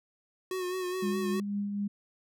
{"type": "tone with vibrato", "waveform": "square", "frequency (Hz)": 366.5, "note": "F#4", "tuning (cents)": -16, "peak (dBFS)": -32, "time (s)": [0.51, 1.4], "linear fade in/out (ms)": 2, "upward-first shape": "sine", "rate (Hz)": 4.8, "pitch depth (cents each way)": 38}
{"type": "tone with tremolo", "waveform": "sine", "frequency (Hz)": 202.9, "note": "G#3", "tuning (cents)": -40, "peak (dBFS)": -28, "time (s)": [1.02, 1.88], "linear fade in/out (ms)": 10, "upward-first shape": "triangle", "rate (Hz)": 4, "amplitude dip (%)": 40}
{"effects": []}